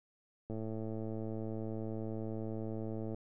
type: click train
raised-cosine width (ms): 2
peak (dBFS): -28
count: 292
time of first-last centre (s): 0.5-3.145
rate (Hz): 110
effects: none